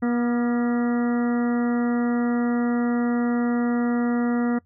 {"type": "harmonic tone with a mistuned harmonic", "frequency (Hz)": 240, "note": "B3", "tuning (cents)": -49, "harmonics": [1, 2, 3, 4, 5, 6, 7, 8], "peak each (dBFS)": [-20, -30, -34, -41, -38, -38, -43, -40], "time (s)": [0.02, 4.59], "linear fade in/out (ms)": 10, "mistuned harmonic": 6, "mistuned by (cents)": -48, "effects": ["noise-tail reverb RT60 0.1 s tail -23 dB re dry", "added 88 Hz sine -58 dBFS peak until 4.65 s"]}